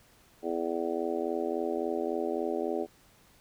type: harmonic tone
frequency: 83.6 Hz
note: E2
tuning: 25 cents sharp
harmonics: 3 / 4 / 5 / 6 / 7 / 8 / 9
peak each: -38 / -34 / -33 / -43 / -36 / -44 / -39 dBFS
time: 0.42-2.87 s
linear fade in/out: 50 ms
effects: pink hiss -61 dBFS RMS until 3.4 s